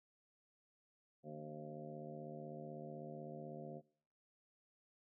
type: harmonic tone with a mistuned harmonic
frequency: 76 Hz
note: D#2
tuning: 40 cents flat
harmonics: 2 / 3 / 4 / 5 / 6 / 7 / 8 / 9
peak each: -52 / -53 / -59 / -54 / -61 / -53 / -62 / -55 dBFS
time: 1.23-3.82 s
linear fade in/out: 50 ms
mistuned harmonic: 4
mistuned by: -55 cents
effects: noise-tail reverb RT60 0.6 s tail -23 dB re dry